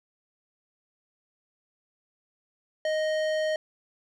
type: tone with low-pass filter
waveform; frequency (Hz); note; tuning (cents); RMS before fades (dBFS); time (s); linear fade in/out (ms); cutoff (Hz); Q
square; 622.3; D#5; 0; -27; 2.85-3.56; 2; 4900; 0.58
effects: none